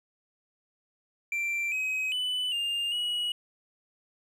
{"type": "tone with pitch steps", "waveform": "triangle", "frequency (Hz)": [2354, 2534, 2993, 2807, 2913], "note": ["D7", "D#7", "F#7", "F7", "F#7"], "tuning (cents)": [3, 31, 19, 8, -28], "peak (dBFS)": -26, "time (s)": [1.32, 3.32], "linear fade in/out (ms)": 2, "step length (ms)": 400, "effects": []}